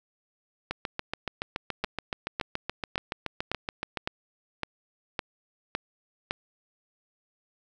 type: two click trains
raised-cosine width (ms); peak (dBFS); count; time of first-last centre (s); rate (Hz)
0.3; -14 / -12; 24 / 9; 0.71-3.972 / 1.84-6.309; 7.05 / 1.79
effects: none